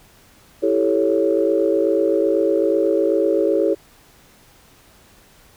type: chord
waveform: sine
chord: A dominant seventh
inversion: second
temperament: equal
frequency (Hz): 329.6 / 392 / 440 / 554.4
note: E4 / G4 / A4 / C#5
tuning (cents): 0 / 0 / 0 / 0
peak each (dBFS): -20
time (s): 0.62-3.75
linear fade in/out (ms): 20
effects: tanh soft clip ceiling -4 dBFS + pink hiss -51 dBFS RMS until 5.56 s